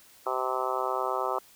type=harmonic tone; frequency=129.2 Hz; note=C3; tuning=21 cents flat; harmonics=3 / 4 / 5 / 6 / 7 / 8 / 9 / 10; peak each=-35 / -35 / -35 / -35 / -35 / -35 / -35 / -35 dBFS; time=0.26-1.39 s; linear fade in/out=5 ms; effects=white hiss -56 dBFS RMS until 1.55 s